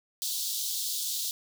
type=high-pass noise; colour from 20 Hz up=pink; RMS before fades=-32 dBFS; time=0.22-1.31 s; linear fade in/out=0 ms; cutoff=3500 Hz; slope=48 dB/octave; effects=none